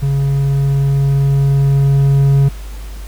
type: tone with level ramp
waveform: triangle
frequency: 138.59 Hz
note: C#3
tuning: in tune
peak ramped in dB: -10 to -5 dBFS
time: 0.02-2.49 s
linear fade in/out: 10 ms
effects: added 50 Hz sine -25 dBFS peak until 3.07 s + pink hiss -39 dBFS RMS until 3.07 s